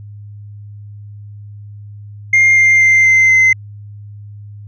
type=tone with pitch steps; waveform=sine; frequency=2116 / 2103 / 2089 / 2076 / 2063 Hz; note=C7 / C7 / C7 / C7 / C7; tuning=+19 / +8 / -3 / -14 / -25 cents; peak=-4 dBFS; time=2.33-3.53 s; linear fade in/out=5 ms; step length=240 ms; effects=tanh soft clip ceiling -5 dBFS + added 103 Hz sine -30 dBFS peak until 4.67 s